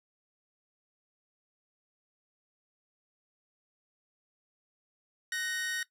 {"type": "tone pair together", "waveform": "sawtooth", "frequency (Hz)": [1500, 1864.7], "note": ["F#6", "A#6"], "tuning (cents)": [23, 0], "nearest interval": "major third", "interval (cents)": 377, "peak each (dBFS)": [-34, -30], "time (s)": [5.32, 5.83], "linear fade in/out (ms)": 2, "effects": ["noise-tail reverb RT60 0.1 s tail -19 dB re dry", "low-pass 12000 Hz 12 dB/octave"]}